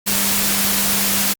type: tone in noise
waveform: sine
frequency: 198.7 Hz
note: G3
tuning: 24 cents sharp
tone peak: -26 dBFS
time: 0.06-1.34 s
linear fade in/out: 20 ms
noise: white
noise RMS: -18 dBFS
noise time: 0.06-1.34 s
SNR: -11 dB
effects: Opus 48 kbps